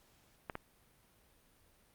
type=clicks; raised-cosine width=0.5 ms; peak=-24 dBFS; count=2; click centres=0.498 / 0.554 s; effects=pink hiss -68 dBFS RMS until 1.94 s + Opus 48 kbps